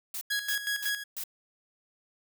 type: noise bursts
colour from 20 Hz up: blue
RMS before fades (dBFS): -36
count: 4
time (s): 0.14-1.238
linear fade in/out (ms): 2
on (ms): 72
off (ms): 270
type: tone with tremolo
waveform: sawtooth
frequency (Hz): 1661.2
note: G#6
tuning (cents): 0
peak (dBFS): -24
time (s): 0.3-1.04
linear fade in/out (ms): 10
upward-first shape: square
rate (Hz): 5.4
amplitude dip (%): 65
type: tone with exponential decay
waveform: sine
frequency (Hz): 4111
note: C8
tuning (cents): -31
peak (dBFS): -32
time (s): 0.32-0.59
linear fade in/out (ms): 2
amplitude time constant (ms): 58
effects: none